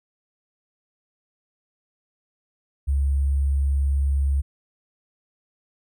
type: tone with sample-and-hold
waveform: sine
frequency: 69.3 Hz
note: C#2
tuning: in tune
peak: -18 dBFS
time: 2.87-4.42 s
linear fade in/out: 20 ms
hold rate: 8820 Hz
effects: none